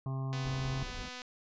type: harmonic tone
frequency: 133.3 Hz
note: C3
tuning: 33 cents sharp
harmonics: 1 / 2 / 3 / 5 / 6 / 7 / 8 / 9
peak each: -33 / -46 / -50 / -50 / -53 / -58 / -49 / -60 dBFS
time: 0.06-0.83 s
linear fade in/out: 2 ms
type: click train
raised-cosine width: 0.2 ms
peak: -27 dBFS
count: 223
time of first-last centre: 0.33-1.218 s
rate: 250 Hz
type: noise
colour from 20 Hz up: brown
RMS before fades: -43 dBFS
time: 0.44-1.09 s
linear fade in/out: 10 ms
effects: resampled to 16000 Hz